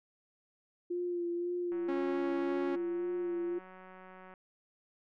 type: tone with vibrato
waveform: sine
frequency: 349.2 Hz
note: F4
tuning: in tune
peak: -32 dBFS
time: 0.9-3.59 s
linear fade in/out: 10 ms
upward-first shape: sine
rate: 1.9 Hz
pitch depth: 25 cents each way
type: click train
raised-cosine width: 0.5 ms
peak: -37 dBFS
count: 488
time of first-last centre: 1.72-4.338 s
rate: 186 Hz
type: tone with pitch glide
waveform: sawtooth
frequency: 274.6 to 277 Hz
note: C#4 to C#4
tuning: -16 to -1 cents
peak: -30 dBFS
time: 1.88-2.76 s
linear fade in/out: 10 ms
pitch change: +15 cents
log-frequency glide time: 2.11-2.19 s
effects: low-pass 2000 Hz 12 dB/octave